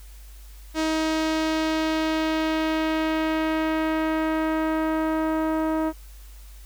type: tone with low-pass filter sweep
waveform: sawtooth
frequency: 316.5 Hz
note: D#4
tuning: 30 cents sharp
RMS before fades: -24 dBFS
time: 0.74-5.93 s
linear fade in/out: 50 ms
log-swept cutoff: 6500 to 1100 Hz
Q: 1
effects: added 50 Hz sine -41 dBFS peak until 6.65 s + white hiss -53 dBFS RMS until 6.65 s

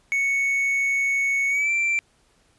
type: tone with pitch glide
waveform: triangle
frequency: 2217 to 2349 Hz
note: C#7 to D7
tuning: 0 to 0 cents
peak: -18 dBFS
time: 0.12-1.99 s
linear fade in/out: 0 ms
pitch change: +100 cents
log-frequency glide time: 1.49-1.71 s
effects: pink hiss -62 dBFS RMS until 2.58 s + resampled to 24000 Hz

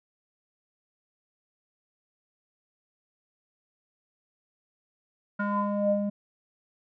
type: tone with low-pass filter sweep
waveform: square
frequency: 204.1 Hz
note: G#3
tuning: 30 cents flat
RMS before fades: -27 dBFS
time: 5.39-6.1 s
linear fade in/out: 10 ms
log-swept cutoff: 1400 to 440 Hz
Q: 7.3
effects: none

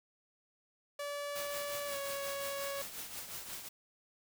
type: tone with pitch glide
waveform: sawtooth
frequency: 576 to 558 Hz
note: D5 to C#5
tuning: -34 to +11 cents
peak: -34 dBFS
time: 0.99-2.82 s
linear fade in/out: 5 ms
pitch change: -55 cents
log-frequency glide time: 1.87-1.96 s
type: noise with tremolo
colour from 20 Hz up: white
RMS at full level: -42 dBFS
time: 1.35-3.69 s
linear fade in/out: 10 ms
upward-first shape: triangle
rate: 5.6 Hz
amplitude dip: 60%
effects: none

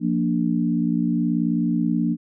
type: chord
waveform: sine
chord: Bb major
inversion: second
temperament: equal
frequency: 174.61 / 233.1 / 293.7 Hz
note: F3 / Bb3 / D4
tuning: 0 / 0 / 0 cents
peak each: -23 / -22 / -24 dBFS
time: 0-2.17 s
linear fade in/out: 50 ms
effects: none

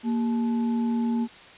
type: tone with frequency modulation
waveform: sine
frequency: 233.1 Hz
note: A#3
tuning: in tune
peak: -22 dBFS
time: 0.03-1.28 s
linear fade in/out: 50 ms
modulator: 632 Hz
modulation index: 0.32
effects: white hiss -47 dBFS RMS until 1.57 s + resampled to 8000 Hz

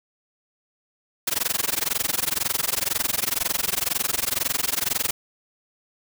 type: noise with amplitude modulation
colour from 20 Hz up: white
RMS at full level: -21 dBFS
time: 1.27-5.11 s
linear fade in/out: 5 ms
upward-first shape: sine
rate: 22 Hz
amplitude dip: 100%
effects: none

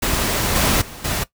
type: noise with level steps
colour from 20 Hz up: pink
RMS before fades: -20 / -17 / -36 / -22 dBFS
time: 0.02-1.24 s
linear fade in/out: 10 ms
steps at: 0.55 / 0.81 / 1.04 s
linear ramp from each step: 10 ms
effects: noise-tail reverb RT60 0.1 s tail -17 dB re dry

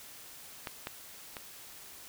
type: clicks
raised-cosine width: 0.3 ms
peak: -20 / -20 / -24 dBFS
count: 3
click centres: 0.672 / 0.871 / 1.368 s
effects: white hiss -50 dBFS RMS until 2.08 s

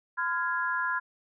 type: chord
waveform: sine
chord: F minor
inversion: second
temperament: equal with one note detuned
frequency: 1019.7 / 1396.9 / 1661.2 Hz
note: C6 / F6 / Ab6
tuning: -45 / 0 / 0 cents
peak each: -31 dBFS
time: 0.17-1 s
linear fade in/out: 20 ms
effects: none

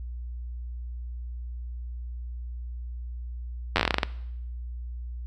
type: slowing click train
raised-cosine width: 0.3 ms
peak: -5 dBFS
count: 12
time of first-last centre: 3.76-4.032 s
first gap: 10 ms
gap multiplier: 1.17
effects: noise-tail reverb RT60 0.8 s tail -20 dB re dry + added 60 Hz sine -33 dBFS peak until 5.26 s

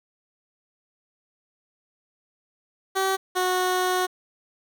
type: tone pair in turn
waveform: 15% pulse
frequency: 383.7 / 366.8 Hz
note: G4 / F#4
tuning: -37 / -15 cents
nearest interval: minor second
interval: 78 cents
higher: first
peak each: -15 dBFS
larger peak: neither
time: 2.95-3.17 / 3.35-4.07 s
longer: second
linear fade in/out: 20 ms
effects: 9-bit

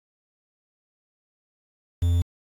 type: tone with quantisation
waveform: triangle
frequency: 86.3 Hz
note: F2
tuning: 20 cents flat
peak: -16 dBFS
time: 2.02-2.22 s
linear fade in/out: 5 ms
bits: 7
effects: AAC 64 kbps

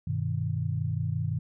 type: chord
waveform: sine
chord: G augmented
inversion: none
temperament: equal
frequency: 98 / 123.47 / 155.56 Hz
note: G2 / B2 / D#3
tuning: 0 / 0 / 0 cents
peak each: -31 dBFS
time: 0.07-1.39 s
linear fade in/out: 5 ms
effects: none

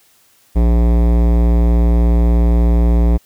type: tone with hard clipping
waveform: sine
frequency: 58.27 Hz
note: A#1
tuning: in tune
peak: -11 dBFS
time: 0.55-3.18 s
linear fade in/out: 20 ms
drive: 18 dB
effects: white hiss -53 dBFS RMS until 3.25 s

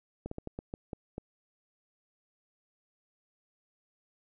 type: slowing click train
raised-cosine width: 2 ms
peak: -24 dBFS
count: 8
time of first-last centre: 0.26-1.181 s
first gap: 54 ms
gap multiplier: 1.29
effects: none

